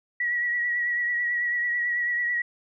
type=tone with vibrato; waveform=sine; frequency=1926 Hz; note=B6; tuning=44 cents flat; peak=-23 dBFS; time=0.2-2.42 s; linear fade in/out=5 ms; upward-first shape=triangle; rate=9.1 Hz; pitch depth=36 cents each way; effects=none